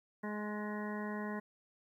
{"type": "harmonic tone with a mistuned harmonic", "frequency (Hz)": 209.6, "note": "G#3", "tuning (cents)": 16, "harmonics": [1, 2, 3, 4, 5, 7, 8, 9], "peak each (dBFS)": [-39, -45, -48, -50, -47, -52, -53, -48], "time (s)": [0.23, 1.4], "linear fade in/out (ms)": 10, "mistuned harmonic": 8, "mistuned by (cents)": 28, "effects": ["12-bit"]}